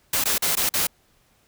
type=noise with dropouts; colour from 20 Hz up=white; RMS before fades=-22 dBFS; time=0.13-0.87 s; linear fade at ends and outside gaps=5 ms; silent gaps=0.24-0.255 / 0.381-0.421 / 0.554-0.569 / 0.692-0.738 s; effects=pink hiss -62 dBFS RMS until 1.47 s